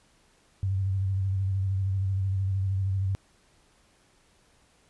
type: tone with vibrato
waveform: sine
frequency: 96.3 Hz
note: G2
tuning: 30 cents flat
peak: -24 dBFS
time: 0.63-3.15 s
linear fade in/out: 0 ms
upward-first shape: square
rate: 13 Hz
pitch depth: 31 cents each way
effects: pink hiss -63 dBFS RMS until 4.89 s + resampled to 24000 Hz